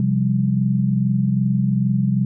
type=chord; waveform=sine; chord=C suspended fourth; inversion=none; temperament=equal with one note detuned; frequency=130.81 / 174.61 / 197.13 Hz; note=C3 / F3 / G3; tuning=0 / 0 / +10 cents; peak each=-19 / -23 / -19 dBFS; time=0-2.25 s; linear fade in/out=2 ms; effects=none